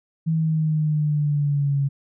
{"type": "exponential sweep", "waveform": "sine", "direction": "down", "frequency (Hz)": [162.3, 138.59], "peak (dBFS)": -18, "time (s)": [0.26, 1.89], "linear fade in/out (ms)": 20, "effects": []}